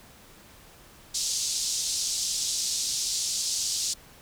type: band-pass noise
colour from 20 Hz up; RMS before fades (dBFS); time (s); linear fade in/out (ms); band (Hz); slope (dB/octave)
white; -29; 1.14-3.94; 10; 4200 to 7400; 24
effects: pink hiss -52 dBFS RMS until 4.21 s

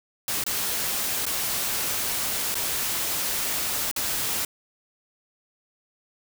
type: noise with dropouts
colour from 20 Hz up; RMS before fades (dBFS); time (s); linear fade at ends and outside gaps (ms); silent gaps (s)
white; -27; 0.28-4.45; 2; 0.439-0.464 / 1.255-1.264 / 2.544-2.553 / 3.914-3.962
effects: none

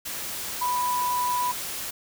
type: tone in noise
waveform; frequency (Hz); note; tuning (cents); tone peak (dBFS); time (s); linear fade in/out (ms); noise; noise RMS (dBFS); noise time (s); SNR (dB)
sine; 987.8; B5; 0; -23; 0.61-1.52; 10; white; -33; 0.05-1.91; +7
effects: none

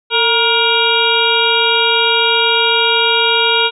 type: harmonic tone with a mistuned harmonic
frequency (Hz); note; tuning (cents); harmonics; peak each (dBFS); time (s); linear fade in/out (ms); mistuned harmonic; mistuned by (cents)
471.9; A#4; +21; 1 / 2 / 3 / 5 / 6 / 7 / 8; -18 / -18 / -18 / -18 / -18 / -18 / -18; 0.1-3.71; 50; 1; -69
effects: none

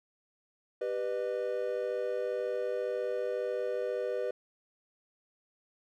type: chord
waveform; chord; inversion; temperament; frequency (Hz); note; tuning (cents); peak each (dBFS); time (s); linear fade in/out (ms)
triangle; G augmented; none; equal with one note detuned; 392 / 493.9 / 608.4; G4 / B4 / D#5; 0 / 0 / -39; -35 / -31 / -35; 0.81-4.31; 5
effects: none

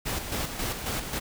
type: noise with tremolo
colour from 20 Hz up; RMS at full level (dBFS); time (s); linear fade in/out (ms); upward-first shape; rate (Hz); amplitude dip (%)
pink; -30; 0.05-1.2; 20; square; 3.7; 50
effects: none

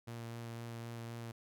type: tone with vibrato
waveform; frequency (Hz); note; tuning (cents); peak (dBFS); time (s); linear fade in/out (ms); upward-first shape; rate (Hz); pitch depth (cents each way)
sawtooth; 116.54; A#2; 0; -39; 0.07-1.32; 10; sine; 3.9; 12
effects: none

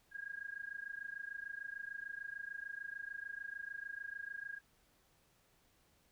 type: tone with amplitude modulation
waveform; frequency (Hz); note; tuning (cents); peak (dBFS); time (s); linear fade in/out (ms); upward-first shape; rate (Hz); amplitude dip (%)
sine; 1630; G#6; -33; -39; 0.11-4.61; 50; sine; 26.7; 90
effects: pink hiss -72 dBFS RMS until 6.11 s

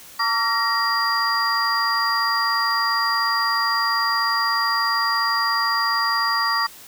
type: tone cluster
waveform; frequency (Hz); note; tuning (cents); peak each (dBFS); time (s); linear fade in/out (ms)
sine; 908 / 1142 / 1374 / 1879 / 4779; A#5 / D6 / F6 / A#6 / D8; -46 / -49 / -29 / +13 / +29; -27 / -22 / -28 / -25 / -24; 0.19-6.67; 10
effects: white hiss -43 dBFS RMS until 6.87 s

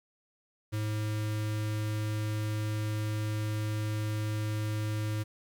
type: tone with notch filter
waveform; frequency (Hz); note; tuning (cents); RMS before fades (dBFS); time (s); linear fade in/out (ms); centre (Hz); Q
square; 107.1; A2; -46; -32; 0.72-5.24; 20; 780; 1.8
effects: 10-bit

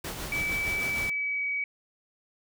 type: noise with tremolo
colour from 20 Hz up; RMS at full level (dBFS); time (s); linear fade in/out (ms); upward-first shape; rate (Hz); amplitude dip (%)
pink; -35; 0.04-1.1; 5; sine; 6.5; 35
type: tone with pitch glide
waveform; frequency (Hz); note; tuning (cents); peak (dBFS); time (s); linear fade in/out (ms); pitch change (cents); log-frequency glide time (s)
sine; 2303 to 2269; D7 to C#7; -34 to +40; -27; 0.32-1.64; 2; -26; 0.93-1.45
effects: none

